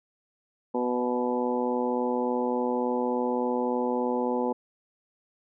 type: harmonic tone with a mistuned harmonic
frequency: 123.47 Hz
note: B2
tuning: in tune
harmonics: 2 / 3 / 4 / 5 / 6 / 7 / 8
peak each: -29 / -32 / -29 / -39 / -39 / -32 / -38 dBFS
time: 0.74-4.53 s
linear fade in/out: 10 ms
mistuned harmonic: 5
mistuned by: -16 cents
effects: none